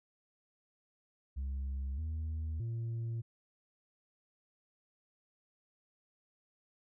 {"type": "tone with pitch steps", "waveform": "sine", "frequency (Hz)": [67.5, 79.1, 115.1], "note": ["C#2", "D#2", "A#2"], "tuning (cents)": [-45, 29, -22], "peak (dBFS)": -32, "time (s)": [1.36, 3.22], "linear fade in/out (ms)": 20, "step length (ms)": 620, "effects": ["tanh soft clip ceiling -34 dBFS"]}